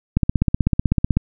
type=click train; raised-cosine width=5 ms; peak=-3 dBFS; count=17; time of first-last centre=0.17-1.17 s; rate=16 Hz; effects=none